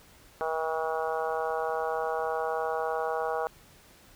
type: harmonic tone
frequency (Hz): 160.2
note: E3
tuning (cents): -49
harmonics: 3 / 4 / 5 / 6 / 7 / 8 / 9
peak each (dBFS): -32 / -34 / -33 / -40 / -37 / -41 / -40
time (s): 0.41-3.47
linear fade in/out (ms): 0
effects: pink hiss -56 dBFS RMS until 4.15 s